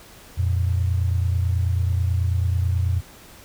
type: tone pair together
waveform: sine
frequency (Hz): 87.2 / 116.4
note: F2 / A#2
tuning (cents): -2 / -2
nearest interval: perfect fourth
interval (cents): 500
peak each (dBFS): -19 / -25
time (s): 0.37-3.01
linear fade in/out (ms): 20
effects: pink hiss -46 dBFS RMS until 3.44 s